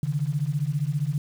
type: beating tone pair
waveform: sine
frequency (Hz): 138.59 / 153.59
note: C#3 / D#3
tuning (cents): 0 / -22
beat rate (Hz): 15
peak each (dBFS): -26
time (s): 0.03-1.18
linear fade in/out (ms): 2
effects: 8-bit